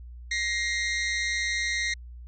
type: tone pair together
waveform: sawtooth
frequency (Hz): 1895 / 2099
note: A#6 / C7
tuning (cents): +28 / +5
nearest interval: major second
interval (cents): 177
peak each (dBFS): -25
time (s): 0.31-1.94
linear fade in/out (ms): 5
effects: added 60 Hz sine -40 dBFS peak until 2.27 s + resampled to 16000 Hz